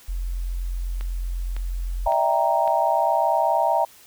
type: tone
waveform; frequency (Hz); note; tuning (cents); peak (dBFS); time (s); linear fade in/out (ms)
sine; 44; F1; +14; -24; 0.08-2.08; 10
type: click train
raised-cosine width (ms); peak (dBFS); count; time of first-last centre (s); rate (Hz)
0.3; -22; 4; 1.01-2.677; 1.8
type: chord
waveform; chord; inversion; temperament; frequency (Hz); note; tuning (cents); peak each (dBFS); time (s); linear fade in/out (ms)
sine; E half-diminished seventh; third; equal with one note detuned; 599 / 659.3 / 784 / 932.3; D5 / E5 / G5 / Bb5; +34 / 0 / 0 / 0; -26 / -22 / -23 / -22; 2.06-3.85; 5
effects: white hiss -50 dBFS RMS until 4.06 s